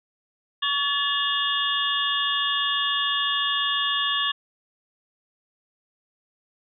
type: tone cluster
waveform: sine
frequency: 1130 / 1724 / 2855 / 3296 / 3563 Hz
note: C#6 / A6 / F7 / G#7 / A7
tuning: +33 / -36 / +37 / -14 / +21 cents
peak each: -28 dBFS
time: 0.62-4.32 s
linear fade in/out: 10 ms
effects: none